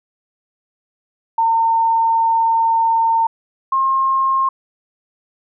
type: tone pair in turn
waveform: sine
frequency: 909 / 1068.6 Hz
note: A#5 / C6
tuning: -44 / +36 cents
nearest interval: minor third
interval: 280 cents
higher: second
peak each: -12 / -13 dBFS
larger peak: first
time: 1.38-3.27 / 3.72-4.49 s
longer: first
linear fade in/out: 5 ms
effects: none